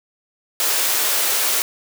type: high-pass noise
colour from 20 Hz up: white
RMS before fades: -19 dBFS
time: 0.6-1.62 s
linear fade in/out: 0 ms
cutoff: 350 Hz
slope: 24 dB/octave
effects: none

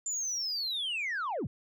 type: linear sweep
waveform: sine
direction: down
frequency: 7220 to 73.42 Hz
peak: -29 dBFS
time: 0.06-1.47 s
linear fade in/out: 5 ms
effects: tanh soft clip ceiling -29 dBFS

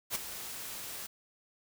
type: noise with ADSR envelope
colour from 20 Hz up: white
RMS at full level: -31 dBFS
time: 0.1-1.07 s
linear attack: 53 ms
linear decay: 15 ms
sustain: -11 dB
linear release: 11 ms
effects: none

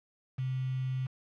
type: tone with quantisation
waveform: sine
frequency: 129.8 Hz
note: C3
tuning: 13 cents flat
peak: -30 dBFS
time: 0.38-1.07 s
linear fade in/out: 10 ms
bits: 8
effects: low-pass 3000 Hz 12 dB/octave

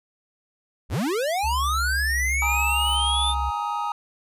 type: linear sweep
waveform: square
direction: up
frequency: 36.71 to 3640 Hz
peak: -23 dBFS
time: 0.89-3.35 s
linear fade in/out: 50 ms
type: tone with pitch glide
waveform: sine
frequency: 69.3 to 66.63 Hz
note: C#2 to C2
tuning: 0 to +32 cents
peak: -25 dBFS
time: 1.43-3.51 s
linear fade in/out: 20 ms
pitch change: -68 cents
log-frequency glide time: 1.56-2.12 s
type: chord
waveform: triangle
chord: Ab suspended second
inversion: none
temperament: equal with one note detuned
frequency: 830.6 / 932.3 / 1256.1 Hz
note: Ab5 / Bb5 / Eb6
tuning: 0 / 0 / +16 cents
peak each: -27 dBFS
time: 2.42-3.92 s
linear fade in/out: 2 ms
effects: resampled to 32000 Hz

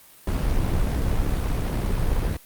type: noise with amplitude modulation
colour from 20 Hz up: brown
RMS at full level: -21 dBFS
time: 0.27-2.37 s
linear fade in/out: 5 ms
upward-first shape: sine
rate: 66.7 Hz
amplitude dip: 35%
effects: white hiss -50 dBFS RMS until 2.45 s + Opus 32 kbps

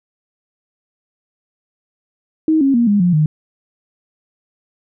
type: tone with pitch steps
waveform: sine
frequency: 315.5 / 273.1 / 236.4 / 204.6 / 177.07 / 153.26 Hz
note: D#4 / C#4 / A#3 / G#3 / F3 / D#3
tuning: +24 / -26 / +24 / -26 / +24 / -26 cents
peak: -10 dBFS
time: 2.48-3.26 s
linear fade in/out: 2 ms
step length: 130 ms
effects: none

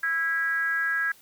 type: tone with frequency modulation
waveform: sine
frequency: 1641 Hz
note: G#6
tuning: 21 cents flat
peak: -23 dBFS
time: 0.03-1.12 s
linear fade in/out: 5 ms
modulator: 316 Hz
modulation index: 0.59
effects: white hiss -55 dBFS RMS until 1.21 s

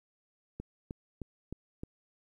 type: click train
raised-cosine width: 3 ms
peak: -26 dBFS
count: 5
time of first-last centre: 0.6-1.835 s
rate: 3.24 Hz
effects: 11-bit

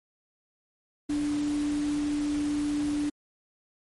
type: tone in noise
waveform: sine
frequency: 293.7 Hz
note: D4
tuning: in tune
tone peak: -25 dBFS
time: 1.09-3.1 s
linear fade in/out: 10 ms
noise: pink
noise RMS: -41 dBFS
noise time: 1.09-3.1 s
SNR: +13 dB
effects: MP3 48 kbps

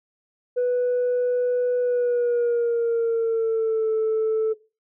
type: tone with pitch glide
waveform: sine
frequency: 493.4 to 439.6 Hz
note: B4 to A4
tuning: -2 to -2 cents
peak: -17 dBFS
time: 0.56-4.54 s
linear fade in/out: 20 ms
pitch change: -200 cents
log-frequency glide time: 1.8-3.9 s
effects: noise-tail reverb RT60 0.3 s tail -19 dB re dry + tanh soft clip ceiling -17 dBFS

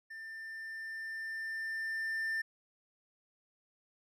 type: tone with level ramp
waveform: triangle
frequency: 1790 Hz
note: A6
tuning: 29 cents sharp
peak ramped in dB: -42 to -30 dBFS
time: 0.1-2.42 s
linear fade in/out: 10 ms
effects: none

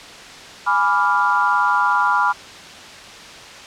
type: chord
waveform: sine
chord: G# diminished seventh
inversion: none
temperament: equal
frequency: 830.6 / 987.8 / 1174.7 / 1396.9 Hz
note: G#5 / B5 / D6 / F6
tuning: 0 / 0 / 0 / 0 cents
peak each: -22 / -18 / -21 / -19 dBFS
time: 0.66-2.33 s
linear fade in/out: 20 ms
effects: white hiss -37 dBFS RMS until 3.66 s + low-pass 5000 Hz 12 dB/octave

